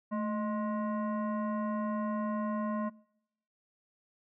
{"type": "tone with frequency modulation", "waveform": "sine", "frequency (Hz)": 217.6, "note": "A3", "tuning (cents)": -19, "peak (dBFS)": -30, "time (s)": [0.11, 2.9], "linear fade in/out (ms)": 20, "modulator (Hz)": 838, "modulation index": 0.84, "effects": ["noise-tail reverb RT60 0.8 s tail -25 dB re dry"]}